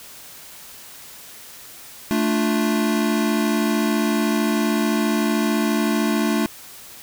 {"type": "chord", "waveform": "square", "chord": "D minor", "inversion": "second", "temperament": "equal", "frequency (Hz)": [220, 293.7, 349.2], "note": ["A3", "D4", "F4"], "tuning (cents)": [0, 0, 0], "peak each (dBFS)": [-21, -24, -26], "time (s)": [2.11, 6.46], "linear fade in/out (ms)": 0, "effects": ["white hiss -41 dBFS RMS until 7.02 s"]}